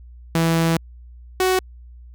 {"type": "tone pair in turn", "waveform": "sawtooth", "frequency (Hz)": [164.81, 372.2], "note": ["E3", "F#4"], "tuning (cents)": [0, 10], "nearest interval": "octave + major second", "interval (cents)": 1410, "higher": "second", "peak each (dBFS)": -12, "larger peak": "neither", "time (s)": [[0.35, 0.77], [1.4, 1.59]], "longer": "first", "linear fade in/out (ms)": 2, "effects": ["added 60 Hz sine -39 dBFS peak until 2.14 s"]}